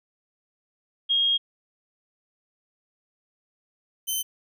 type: tone pair in turn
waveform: sine / 10% pulse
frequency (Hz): 3255 / 3072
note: G#7 / G7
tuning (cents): -36 / -36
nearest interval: minor second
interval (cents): 100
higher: first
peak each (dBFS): -19 / -17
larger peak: second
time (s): 1.09-1.38 / 4.07-4.23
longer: first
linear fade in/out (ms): 20
effects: none